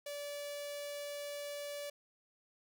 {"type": "tone with notch filter", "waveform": "sawtooth", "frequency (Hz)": 578, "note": "D5", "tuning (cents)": -28, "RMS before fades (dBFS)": -43, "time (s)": [0.06, 1.9], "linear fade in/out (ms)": 5, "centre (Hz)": 1300, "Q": 1.1, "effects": []}